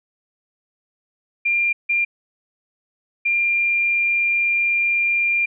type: tone bursts at uneven times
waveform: sine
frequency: 2392 Hz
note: D7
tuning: 31 cents sharp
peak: -16 dBFS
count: 3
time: 1.45-1.73 / 1.89-2.05 / 3.25-5.46 s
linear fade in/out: 10 ms
effects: none